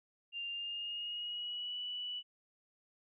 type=tone with pitch glide; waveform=sine; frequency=2794 to 2957 Hz; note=F7 to F#7; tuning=0 to -2 cents; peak=-38 dBFS; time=0.32-2.23 s; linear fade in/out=50 ms; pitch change=+98 cents; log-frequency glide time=0.5-1.78 s; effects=none